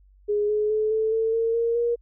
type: tone with pitch steps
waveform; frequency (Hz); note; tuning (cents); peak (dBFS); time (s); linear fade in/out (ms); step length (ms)
sine; 415.3 / 423 / 430.9 / 439 / 447.2 / 455.5 / 464 / 472.7; G#4 / G#4 / A4 / A4 / A4 / A#4 / A#4 / A#4; 0 / +32 / -36 / -4 / +28 / -40 / -8 / +24; -20; 0.28-1.96; 20; 210
effects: added 48 Hz sine -52 dBFS peak until 2.01 s